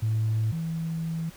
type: tone pair in turn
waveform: sine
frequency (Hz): 110 / 163.39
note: A2 / E3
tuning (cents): 0 / -15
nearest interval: perfect fifth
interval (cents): 685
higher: second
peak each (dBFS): -21 / -27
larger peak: first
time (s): 0.02-0.52 / 0.52-1.3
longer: second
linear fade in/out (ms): 10
effects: tanh soft clip ceiling -19 dBFS + pink hiss -50 dBFS RMS until 1.36 s